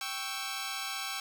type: chord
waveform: 10% pulse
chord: C# diminished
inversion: second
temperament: equal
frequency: 784 / 1108.7 / 1318.5 Hz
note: G5 / C#6 / E6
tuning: 0 / 0 / 0 cents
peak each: -31 dBFS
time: 0.01-1.2 s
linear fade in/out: 2 ms
effects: none